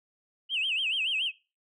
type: tone with vibrato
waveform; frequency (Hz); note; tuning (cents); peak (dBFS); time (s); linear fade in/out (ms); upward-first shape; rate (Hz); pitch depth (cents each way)
sine; 2852; F7; +36; -25; 0.49-1.32; 50; sine; 7; 210
effects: noise-tail reverb RT60 0.3 s tail -21 dB re dry + tanh soft clip ceiling -21 dBFS